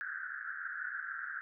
white band-pass noise, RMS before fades -41 dBFS, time 0.01-1.41 s, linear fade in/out 0 ms, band 1400 to 1700 Hz, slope 96 dB/octave, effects none

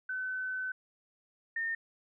sine tone pair in turn, 1516 / 1823.8 Hz, F#6 / A#6, +42 / -38 cents, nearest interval minor third, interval 320 cents, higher second, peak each -33 / -31 dBFS, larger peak second, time 0.09-0.72 / 1.56-1.75 s, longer first, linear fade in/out 5 ms, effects none

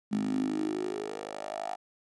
10% pulse tone with high-pass filter sweep, 51.8 Hz, G#1, 4 cents flat, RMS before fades -33 dBFS, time 0.11-1.76 s, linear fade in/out 20 ms, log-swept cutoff 210 to 740 Hz, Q 7.8, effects resampled to 22050 Hz

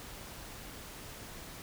silence, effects pink hiss -47 dBFS RMS until 1.62 s

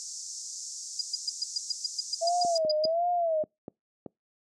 white band-pass noise, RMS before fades -40 dBFS, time 0-2.58 s, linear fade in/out 0 ms, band 5200 to 7500 Hz, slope 48 dB/octave
sine tone bursts, 4900 Hz, D#8, 27 cents flat, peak -25 dBFS, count 14, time 0.99-2.858 s, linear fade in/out 5 ms, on 22 ms, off 120 ms
sine tone with vibrato, 658 Hz, E5, 3 cents flat, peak -24 dBFS, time 2.21-3.44 s, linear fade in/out 20 ms, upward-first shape sine, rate 1.4 Hz, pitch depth 130 cents each way
clicks, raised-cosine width 2 ms, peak -23 dBFS, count 6, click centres 2.449 / 2.649 / 2.852 / 3.438 / 3.681 / 4.062 s
effects noise-tail reverb RT60 0.2 s tail -26 dB re dry + high-pass 200 Hz 12 dB/octave

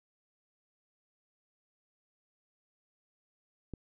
click, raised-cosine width 3 ms, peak -27 dBFS, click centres 3.737 s, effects none

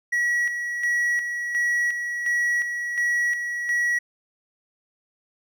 triangle tone with tremolo, 1924 Hz, B6, 46 cents flat, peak -18 dBFS, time 0.12-3.99 s, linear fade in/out 10 ms, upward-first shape square, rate 1.4 Hz, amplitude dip 50%, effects none

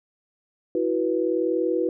sine chord, E suspended second, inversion none, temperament equal with one note detuned, 329.6 / 370 / 489.3 Hz, E4 / F#4 / B4, 0 / 0 / -16 cents, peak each -25 dBFS, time 0.75-1.89 s, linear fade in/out 2 ms, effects none

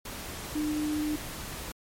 sine tone in noise, 302 Hz, D4, 48 cents sharp, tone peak -27 dBFS, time 0.55-1.16 s, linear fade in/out 5 ms, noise pink, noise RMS -39 dBFS, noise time 0.05-1.72 s, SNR +9 dB, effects MP3 64 kbps

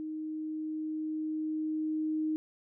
sine tone with level ramp, 311.3 Hz, D#4, 1 cent sharp, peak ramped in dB -35 to -28 dBFS, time 0-2.36 s, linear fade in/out 0 ms, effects none

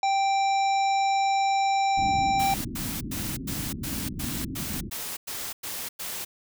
harmonic tone, 784 Hz, G5, in tune, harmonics 1 / 3 / 5 / 7 / 9, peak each -21 / -33 / -37 / -40 / -42 dBFS, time 0.03-2.54 s, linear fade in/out 2 ms
white low-pass noise, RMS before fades -34 dBFS, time 1.97-4.9 s, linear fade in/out 20 ms, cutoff 310 Hz, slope 48 dB/octave
white noise bursts, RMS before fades -34 dBFS, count 11, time 2.39-6.25 s, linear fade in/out 10 ms, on 260 ms, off 100 ms
effects none

